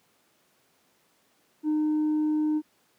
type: tone with tanh clipping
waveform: triangle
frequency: 305.8 Hz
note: D#4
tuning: 30 cents flat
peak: -22 dBFS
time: 1.63-2.62 s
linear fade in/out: 50 ms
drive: 6 dB
effects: pink hiss -66 dBFS RMS until 2.98 s + high-pass 200 Hz 12 dB/octave